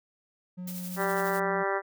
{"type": "tone", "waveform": "triangle", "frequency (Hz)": 180.8, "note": "F#3", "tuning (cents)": -40, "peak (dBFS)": -33, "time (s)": [0.57, 1.64], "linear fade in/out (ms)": 20}
{"type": "noise with tremolo", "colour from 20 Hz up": "blue", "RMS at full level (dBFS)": -40, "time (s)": [0.67, 1.4], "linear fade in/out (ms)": 5, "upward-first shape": "sine", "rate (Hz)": 12, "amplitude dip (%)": 45}
{"type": "harmonic tone", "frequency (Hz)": 196, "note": "G3", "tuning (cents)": 0, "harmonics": [2, 3, 4, 5, 6, 7, 8, 9, 10], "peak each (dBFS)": [-31, -33, -34, -35, -36, -36, -37, -38, -38], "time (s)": [0.96, 1.82], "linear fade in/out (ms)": 50}
{"effects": []}